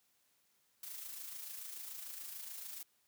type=noise with amplitude modulation; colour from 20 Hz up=blue; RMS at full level=-45 dBFS; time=0.83-2.83 s; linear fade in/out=2 ms; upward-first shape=sine; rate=26.9 Hz; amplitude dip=45%; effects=white hiss -75 dBFS RMS until 3.07 s + high-pass 60 Hz 12 dB/octave